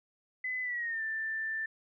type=tone with pitch glide; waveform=sine; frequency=2015 to 1774.5 Hz; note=B6 to A6; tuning=+34 to +14 cents; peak=-32 dBFS; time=0.44-1.66 s; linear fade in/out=5 ms; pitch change=-220 cents; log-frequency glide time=0.62-1.02 s; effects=none